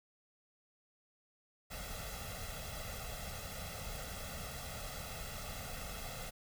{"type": "noise with comb filter", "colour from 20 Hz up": "pink", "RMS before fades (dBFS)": -44, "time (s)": [1.7, 6.31], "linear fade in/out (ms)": 20, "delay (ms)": 1.5, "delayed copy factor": 0.85, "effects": []}